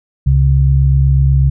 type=tone pair together; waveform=sine; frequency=68 / 136.1 Hz; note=C#2 / C#3; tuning=-33 / -31 cents; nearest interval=octave; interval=1202 cents; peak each=-10 dBFS; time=0.26-1.5 s; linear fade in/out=10 ms; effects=none